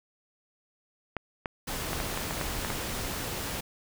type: clicks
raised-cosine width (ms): 0.5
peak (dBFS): -16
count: 9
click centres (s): 1.167 / 1.458 / 1.932 / 2.002 / 2.175 / 2.309 / 2.413 / 2.648 / 2.703
type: noise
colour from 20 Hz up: pink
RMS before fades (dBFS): -34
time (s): 1.67-3.61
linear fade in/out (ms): 10
effects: none